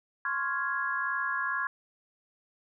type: chord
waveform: sine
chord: Db major seventh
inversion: third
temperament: equal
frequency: 1046.5 / 1108.7 / 1396.9 / 1661.2 Hz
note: C6 / Db6 / F6 / Ab6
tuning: 0 / 0 / 0 / 0 cents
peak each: -35 / -36 / -35 / -31 dBFS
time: 0.25-1.67 s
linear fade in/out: 2 ms
effects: none